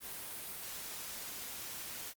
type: noise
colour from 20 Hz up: white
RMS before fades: -44 dBFS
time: 0-2.14 s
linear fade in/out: 50 ms
effects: Opus 32 kbps